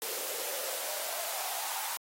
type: noise with high-pass filter sweep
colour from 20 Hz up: white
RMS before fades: -36 dBFS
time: 0.02-1.97 s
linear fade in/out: 0 ms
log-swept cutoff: 430 to 880 Hz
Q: 5
effects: AAC 48 kbps